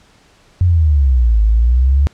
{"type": "exponential two-way sweep", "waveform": "sine", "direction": "down then up", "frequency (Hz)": [92.5, 52.3, 72.2], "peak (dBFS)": -8, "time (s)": [0.61, 2.07], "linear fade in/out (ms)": 0, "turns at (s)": 1.42, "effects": ["pink hiss -50 dBFS RMS until 2.13 s", "low-pass 7000 Hz 12 dB/octave"]}